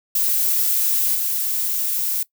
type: noise with level steps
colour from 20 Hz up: violet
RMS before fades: -19 / -22 dBFS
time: 0.15-2.23 s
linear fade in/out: 5 ms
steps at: 1.14 s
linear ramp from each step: 20 ms
effects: noise-tail reverb RT60 0.1 s tail -20 dB re dry